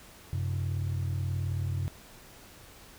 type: tone pair together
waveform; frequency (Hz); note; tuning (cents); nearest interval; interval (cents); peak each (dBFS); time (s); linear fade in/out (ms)
sine; 93.4 / 132.09; F#2 / C3; +17 / +17; tritone; 600; -28 / -31; 0.33-1.88; 0
effects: tanh soft clip ceiling -25 dBFS + pink hiss -52 dBFS RMS until 2.98 s